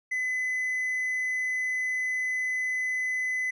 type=tone with hard clipping; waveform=sine; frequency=2016 Hz; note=B6; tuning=35 cents sharp; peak=-27 dBFS; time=0.11-3.51 s; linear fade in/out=10 ms; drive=2 dB; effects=none